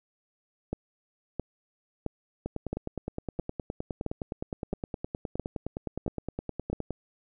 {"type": "two click trains", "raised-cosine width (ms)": 2, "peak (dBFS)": [-19, -17], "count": [44, 10], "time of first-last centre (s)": [[2.46, 6.907], [0.73, 6.73]], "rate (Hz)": [9.67, 1.5], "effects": []}